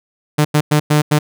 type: tone bursts at uneven times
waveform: sawtooth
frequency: 150 Hz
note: D3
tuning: 37 cents sharp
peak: -6 dBFS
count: 5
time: 0.38-0.45 / 0.54-0.61 / 0.71-0.8 / 0.9-1.02 / 1.11-1.19 s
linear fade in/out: 10 ms
effects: none